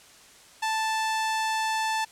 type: tone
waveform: sawtooth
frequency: 880 Hz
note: A5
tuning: in tune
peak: -21 dBFS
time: 0.62-2.05 s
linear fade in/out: 10 ms
effects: white hiss -52 dBFS RMS until 2.11 s + low-pass 9000 Hz 12 dB/octave